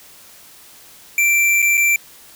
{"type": "tone with dropouts", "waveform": "square", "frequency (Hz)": 2349, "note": "D7", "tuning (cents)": 0, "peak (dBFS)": -13, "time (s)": [1.18, 1.96], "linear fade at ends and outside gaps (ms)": 2, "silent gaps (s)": [[1.62, 1.625], [1.772, 1.776]], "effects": ["white hiss -44 dBFS RMS until 2.35 s"]}